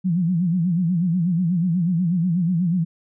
sine tone with vibrato, 174.3 Hz, F3, 3 cents flat, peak -17 dBFS, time 0.04-2.85 s, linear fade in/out 20 ms, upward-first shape sine, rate 8.2 Hz, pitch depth 130 cents each way, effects none

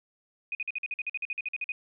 sine tone bursts, 2489 Hz, D#7, in tune, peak -29 dBFS, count 16, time 0.52-1.72 s, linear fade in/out 2 ms, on 30 ms, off 48 ms, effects none

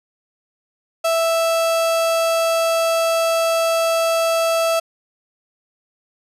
35% pulse tone, 659.3 Hz, E5, in tune, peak -14 dBFS, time 1.04-4.8 s, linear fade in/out 10 ms, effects resampled to 32000 Hz

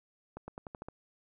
accelerating click train, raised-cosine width 1 ms, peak -28 dBFS, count 7, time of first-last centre 0.37-0.885 s, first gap 110 ms, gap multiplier 0.9, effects none

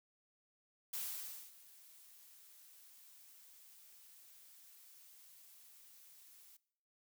blue noise with ADSR envelope, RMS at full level -41 dBFS, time 0.93-6.57 s, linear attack 8 ms, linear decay 570 ms, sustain -20 dB, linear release 8 ms, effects noise-tail reverb RT60 0.7 s tail -21 dB re dry

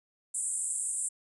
white band-pass noise, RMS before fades -33 dBFS, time 0.34-1.09 s, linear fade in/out 10 ms, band 7600 to 9600 Hz, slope 96 dB/octave, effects none

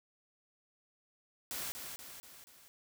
white noise with echo, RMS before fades -40 dBFS, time 1.51-1.72 s, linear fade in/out 0 ms, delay 240 ms, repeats 4, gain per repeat -5 dB, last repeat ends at 2.68 s, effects none

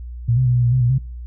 sine tone with pitch steps, 117.7 / 128.8 / 123.5 / 122.7 / 119.9 / 128.5 / 120.6 / 131.8 Hz, A#2 / C3 / B2 / B2 / A#2 / C3 / B2 / C3, +17 / -27 / 0 / -11 / +49 / -31 / -41 / +13 cents, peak -13 dBFS, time 0.28-0.984 s, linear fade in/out 10 ms, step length 88 ms, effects noise-tail reverb RT60 0.4 s tail -25 dB re dry + added 60 Hz sine -29 dBFS peak until 1.26 s

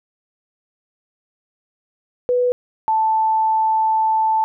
sine tone pair in turn, 493.9 / 880 Hz, B4 / A5, 0 / 0 cents, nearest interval minor seventh, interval 1000 cents, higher second, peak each -14 dBFS, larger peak neither, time 2.29-2.52 / 2.88-4.44 s, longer second, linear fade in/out 0 ms, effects none

